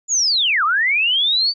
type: linear two-way sweep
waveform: sine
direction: down then up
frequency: 7040 to 1149 to 4630 Hz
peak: -14 dBFS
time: 0.08-1.54 s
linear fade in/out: 50 ms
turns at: 0.64 s
effects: none